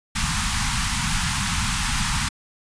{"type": "band-stop noise", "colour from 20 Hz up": "pink", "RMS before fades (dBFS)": -23, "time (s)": [0.15, 2.29], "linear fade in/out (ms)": 10, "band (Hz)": [230, 860], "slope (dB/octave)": 48, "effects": ["resampled to 22050 Hz"]}